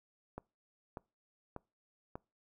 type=click train; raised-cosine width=1 ms; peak=-28 dBFS; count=4; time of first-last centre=0.38-2.155 s; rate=1.69 Hz; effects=noise-tail reverb RT60 0.3 s tail -25 dB re dry